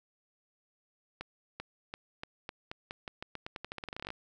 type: accelerating click train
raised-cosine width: 0.3 ms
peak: -23 dBFS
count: 25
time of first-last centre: 1.21-4.104 s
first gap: 390 ms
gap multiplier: 0.87
effects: none